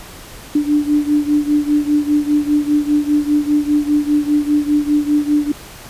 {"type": "beating tone pair", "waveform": "sine", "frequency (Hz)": [293.7, 298.7], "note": ["D4", "D4"], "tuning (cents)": [0, 29], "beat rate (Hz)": 5, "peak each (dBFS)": [-14, -17], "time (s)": [0.55, 5.52], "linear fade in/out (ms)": 5, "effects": ["pink hiss -36 dBFS RMS until 5.89 s", "resampled to 32000 Hz"]}